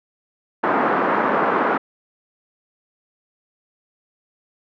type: band-pass noise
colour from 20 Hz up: white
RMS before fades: -19 dBFS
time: 0.63-1.78 s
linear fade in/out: 10 ms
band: 200 to 1400 Hz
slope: 24 dB/octave
effects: none